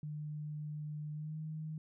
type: tone with pitch glide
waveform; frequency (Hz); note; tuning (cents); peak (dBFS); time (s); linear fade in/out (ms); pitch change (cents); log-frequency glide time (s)
sine; 150.6 to 156.09; D3 to D#3; +44 to +6; -39; 0.03-1.78; 2; +62; 1.13-1.37
effects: none